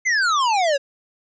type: exponential sweep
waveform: square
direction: down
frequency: 2124 to 538 Hz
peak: -17 dBFS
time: 0.05-0.78 s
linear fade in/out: 20 ms
effects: resampled to 16000 Hz